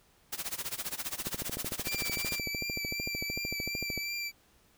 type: noise with tremolo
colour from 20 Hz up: white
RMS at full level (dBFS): -34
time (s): 0.32-2.39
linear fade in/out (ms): 10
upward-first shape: sine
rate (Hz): 15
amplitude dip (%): 90
type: click train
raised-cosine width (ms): 2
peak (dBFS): -24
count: 37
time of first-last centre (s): 1.27-3.977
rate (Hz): 13.3
type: tone with vibrato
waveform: 25% pulse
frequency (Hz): 2343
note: D7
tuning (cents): -5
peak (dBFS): -30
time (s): 1.84-4.32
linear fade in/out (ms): 50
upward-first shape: triangle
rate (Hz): 2.7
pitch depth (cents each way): 30
effects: pink hiss -65 dBFS RMS until 4.77 s

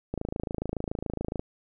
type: click train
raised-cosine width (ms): 2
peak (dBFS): -17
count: 35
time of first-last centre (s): 0.14-1.395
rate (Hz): 27.1
effects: none

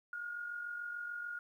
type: tone with amplitude modulation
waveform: sine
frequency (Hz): 1428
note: F6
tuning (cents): +38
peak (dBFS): -37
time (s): 0.13-1.39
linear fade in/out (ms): 2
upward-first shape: sine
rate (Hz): 46.8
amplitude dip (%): 50
effects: 12-bit

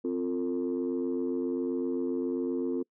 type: chord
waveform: sine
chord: F major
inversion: second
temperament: equal with one note detuned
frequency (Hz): 261.6 / 349.2 / 450.5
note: C4 / F4 / A4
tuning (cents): 0 / 0 / +41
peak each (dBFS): -30 / -31 / -33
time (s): 0.04-2.83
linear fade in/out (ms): 10
effects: noise-tail reverb RT60 0.1 s tail -26 dB re dry + tanh soft clip ceiling -22 dBFS

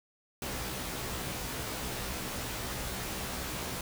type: noise with comb filter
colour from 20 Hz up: pink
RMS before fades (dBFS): -37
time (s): 0.42-3.81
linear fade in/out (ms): 2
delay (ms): 16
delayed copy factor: +0.95
effects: none

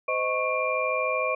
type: tone cluster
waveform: sine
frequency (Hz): 513 / 626 / 1102 / 2384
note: C5 / D#5 / C#6 / D7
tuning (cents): -34 / +10 / -11 / +25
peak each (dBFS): -29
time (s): 0.08-1.35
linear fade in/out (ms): 5
effects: none

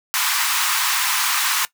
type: high-pass noise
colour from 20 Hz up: pink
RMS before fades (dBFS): -20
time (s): 0.14-1.65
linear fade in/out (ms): 0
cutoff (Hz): 920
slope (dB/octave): 48
effects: noise-tail reverb RT60 0.1 s tail -18 dB re dry

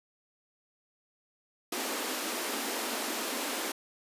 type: high-pass noise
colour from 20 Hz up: pink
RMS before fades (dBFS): -34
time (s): 1.72-3.72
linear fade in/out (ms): 5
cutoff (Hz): 220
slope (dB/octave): 96
effects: resampled to 32000 Hz

